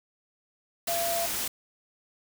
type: tone in noise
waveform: sine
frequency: 680 Hz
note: F5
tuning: 46 cents flat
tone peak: -28 dBFS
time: 0.88-1.26 s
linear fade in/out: 5 ms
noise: white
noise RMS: -31 dBFS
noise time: 0.87-1.48 s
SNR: 0 dB
effects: none